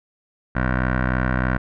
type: tone with low-pass filter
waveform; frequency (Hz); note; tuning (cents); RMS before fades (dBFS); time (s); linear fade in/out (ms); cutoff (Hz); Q
15% pulse; 63.2; B1; +41; -21; 0.55-1.58; 10; 1600; 4.3
effects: none